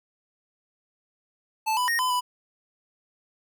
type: tone with pitch steps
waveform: square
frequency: 877 / 994 / 1858 / 1012 / 991 Hz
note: A5 / B5 / A#6 / B5 / B5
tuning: -6 / +11 / -6 / +42 / +6 cents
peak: -23 dBFS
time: 1.66-2.21 s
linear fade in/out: 20 ms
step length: 110 ms
effects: none